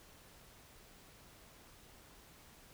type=silence; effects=pink hiss -60 dBFS RMS until 2.73 s